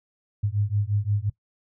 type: beating tone pair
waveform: sine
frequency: 100.3 / 106 Hz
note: G2 / G#2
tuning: +40 / +36 cents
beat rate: 5.7 Hz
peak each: -25 dBFS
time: 0.43-1.3 s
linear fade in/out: 10 ms
effects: noise-tail reverb RT60 0.1 s tail -19 dB re dry